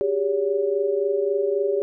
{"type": "tone cluster", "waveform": "sine", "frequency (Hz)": [381.1, 404.8, 566], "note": ["G4", "G#4", "C#5"], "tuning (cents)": [-49, -44, 36], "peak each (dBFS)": [-28, -21, -26], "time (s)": [0.01, 1.82], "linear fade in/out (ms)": 0, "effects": []}